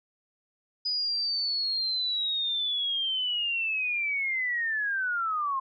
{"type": "linear sweep", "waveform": "sine", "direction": "down", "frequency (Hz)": [4978, 1047], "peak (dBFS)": -26, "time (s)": [0.85, 5.6], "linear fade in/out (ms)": 10, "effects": []}